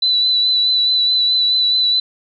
sine tone with vibrato, 3983 Hz, B7, 14 cents sharp, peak -12 dBFS, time 0.02-2 s, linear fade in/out 5 ms, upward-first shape sine, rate 4.7 Hz, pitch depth 24 cents each way, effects none

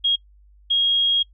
sine tone bursts at uneven times, 3272 Hz, G#7, 26 cents flat, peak -16 dBFS, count 2, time 0.04-0.16 / 0.7-1.23 s, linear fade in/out 10 ms, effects noise-tail reverb RT60 0.1 s tail -24 dB re dry + added 50 Hz sine -49 dBFS peak until 1.33 s

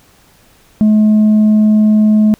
sine tone, 213.8 Hz, A3, 49 cents flat, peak -3 dBFS, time 0.81-2.34 s, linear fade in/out 0 ms, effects tanh soft clip ceiling -5 dBFS + pink hiss -48 dBFS RMS until 2.39 s

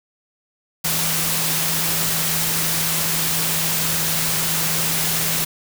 sine tone in noise, 162.2 Hz, E3, 28 cents flat, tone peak -29 dBFS, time 0.84-5.45 s, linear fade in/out 10 ms, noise white, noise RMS -21 dBFS, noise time 0.84-5.45 s, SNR -11 dB, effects none

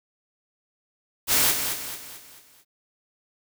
white noise with echo, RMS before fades -20 dBFS, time 1.27-1.55 s, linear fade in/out 50 ms, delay 220 ms, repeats 5, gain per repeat -7 dB, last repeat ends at 2.65 s, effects none

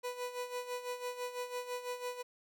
30% pulse tone with tremolo, 493.9 Hz, B4, in tune, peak -33 dBFS, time 0.03-2.23 s, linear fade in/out 20 ms, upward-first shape sine, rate 6 Hz, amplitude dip 70%, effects none

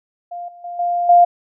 sine tone with level steps, 700 Hz, F5, 4 cents sharp, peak -26 / -38 / -26 / -16 / -6 dBFS, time 0.31-1.25 s, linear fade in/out 10 ms, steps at 0.48 / 0.64 / 0.79 / 1.09 s, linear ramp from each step 5 ms, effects none

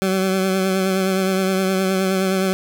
20% pulse tone with vibrato, 189.7 Hz, F#3, 43 cents sharp, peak -12 dBFS, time 0.02-2.53 s, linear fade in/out 0 ms, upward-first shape triangle, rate 9.6 Hz, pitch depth 34 cents each way, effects none

